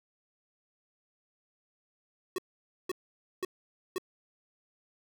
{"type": "tone bursts", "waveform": "square", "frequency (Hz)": 370, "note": "F#4", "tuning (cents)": 0, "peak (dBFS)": -31, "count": 4, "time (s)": [2.36, 3.982], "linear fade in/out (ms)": 2, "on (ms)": 23, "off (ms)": 510, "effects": []}